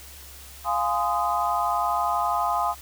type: chord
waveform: sine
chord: F minor seventh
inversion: none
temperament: equal with one note detuned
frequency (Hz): 698.5 / 830.6 / 1031.5 / 1244.5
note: F5 / Ab5 / C6 / Eb6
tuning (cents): 0 / 0 / -25 / 0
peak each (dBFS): -27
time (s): 0.64-2.75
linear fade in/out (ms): 50
effects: added 68 Hz sine -46 dBFS peak until 2.81 s + white hiss -45 dBFS RMS until 2.81 s